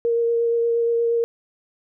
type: tone with vibrato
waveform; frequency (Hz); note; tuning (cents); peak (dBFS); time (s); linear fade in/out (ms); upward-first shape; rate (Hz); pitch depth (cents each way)
sine; 466.2; A#4; 0; -17; 0.05-1.24; 0; sine; 8.5; 11
effects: none